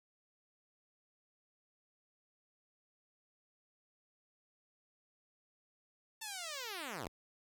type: linear sweep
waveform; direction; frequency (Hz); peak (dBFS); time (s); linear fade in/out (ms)
5% pulse; down; 901 to 61.74; -30; 6.21-7.08; 10
effects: none